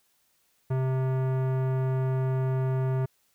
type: tone with tanh clipping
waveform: sine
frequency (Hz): 130.81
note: C3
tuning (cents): 0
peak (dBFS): -26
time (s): 0.7-3.06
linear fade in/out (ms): 10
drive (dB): 18
effects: white hiss -69 dBFS RMS until 3.34 s